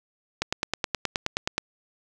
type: click train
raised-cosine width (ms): 0.2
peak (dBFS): -7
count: 12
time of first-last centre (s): 0.42-1.58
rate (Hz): 9.48
effects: none